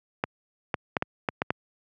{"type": "clicks", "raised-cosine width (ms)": 0.5, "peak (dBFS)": -9, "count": 7, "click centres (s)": [0.239, 0.742, 0.968, 1.024, 1.288, 1.419, 1.505], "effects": ["high-pass 100 Hz 12 dB/octave"]}